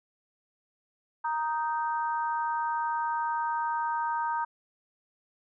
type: harmonic tone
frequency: 311.1 Hz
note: D#4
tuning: in tune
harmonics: 3 / 4 / 5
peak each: -28 / -35 / -37 dBFS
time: 1.24-4.45 s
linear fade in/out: 10 ms
effects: none